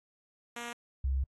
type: tone pair in turn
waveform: 5% pulse / sine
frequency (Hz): 237.5 / 66.65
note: A#3 / C2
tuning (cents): +33 / +33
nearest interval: octave + minor seventh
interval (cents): 2200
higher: first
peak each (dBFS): -27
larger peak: neither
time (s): 0.56-0.73 / 1.04-1.24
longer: second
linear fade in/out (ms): 5
effects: AAC 32 kbps